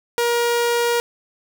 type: tone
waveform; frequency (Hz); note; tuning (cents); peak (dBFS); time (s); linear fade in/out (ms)
sawtooth; 474.3; A#4; +30; -13; 0.18-1; 0
effects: none